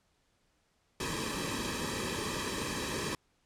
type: noise with comb filter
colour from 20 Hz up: pink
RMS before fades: -35 dBFS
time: 1-3.15 s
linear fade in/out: 2 ms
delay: 1.4 ms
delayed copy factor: -0.85
effects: pink hiss -73 dBFS RMS until 3.45 s + low-pass 9000 Hz 12 dB/octave